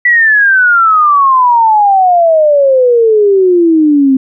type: exponential sweep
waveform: sine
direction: down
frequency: 1973 to 260.6 Hz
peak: -4 dBFS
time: 0.05-4.17 s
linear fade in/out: 5 ms
effects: none